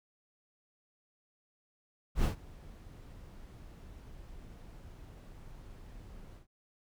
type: noise with ADSR envelope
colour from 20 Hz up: brown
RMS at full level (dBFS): -26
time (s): 2.15-6.47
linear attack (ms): 92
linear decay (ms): 110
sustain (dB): -24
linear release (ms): 110
effects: none